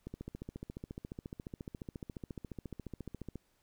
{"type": "click train", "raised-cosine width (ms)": 3, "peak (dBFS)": -29, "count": 48, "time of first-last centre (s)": [0.07, 3.357], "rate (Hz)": 14.3, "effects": ["pink hiss -74 dBFS RMS until 3.62 s"]}